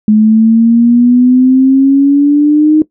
sine exponential sweep, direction up, 212.1 to 311.1 Hz, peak -3 dBFS, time 0.08-2.82 s, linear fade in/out 2 ms, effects noise-tail reverb RT60 0.1 s tail -18 dB re dry

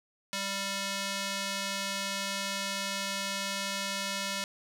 square tone with band-pass filter, 196.9 Hz, G3, 8 cents sharp, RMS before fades -34 dBFS, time 0.33-4.44 s, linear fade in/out 0 ms, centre 4600 Hz, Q 0.67, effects none

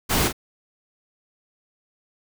pink noise with echo, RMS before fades -21 dBFS, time 0.09-0.29 s, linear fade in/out 20 ms, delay 39 ms, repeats 1, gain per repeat -8 dB, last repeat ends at 0.329 s, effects none

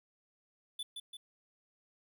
square tone with echo, 3483 Hz, A7, 18 cents flat, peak -38 dBFS, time 0.79-0.83 s, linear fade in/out 5 ms, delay 170 ms, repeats 2, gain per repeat -4 dB, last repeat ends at 1.17 s, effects none

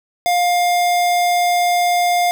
square tone, 706 Hz, F5, 19 cents sharp, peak -14 dBFS, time 0.26-2.31 s, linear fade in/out 0 ms, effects none

